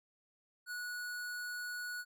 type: tone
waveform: square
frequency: 1465 Hz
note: F#6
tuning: 18 cents flat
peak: -40 dBFS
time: 0.66-2.05 s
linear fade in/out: 50 ms
effects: none